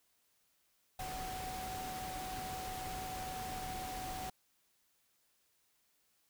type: tone in noise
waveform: sine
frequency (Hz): 748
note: F#5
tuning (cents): +19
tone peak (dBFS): -42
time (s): 0.99-4.3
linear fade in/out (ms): 5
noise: pink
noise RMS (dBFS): -45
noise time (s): 0.99-4.3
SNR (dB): 0
effects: white hiss -75 dBFS RMS until 6.29 s